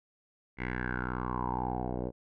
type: tone with low-pass filter sweep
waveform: 10% pulse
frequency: 62 Hz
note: B1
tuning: 7 cents sharp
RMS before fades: -34 dBFS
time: 0.57-2.12 s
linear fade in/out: 50 ms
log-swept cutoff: 2100 to 550 Hz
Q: 7.2
effects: none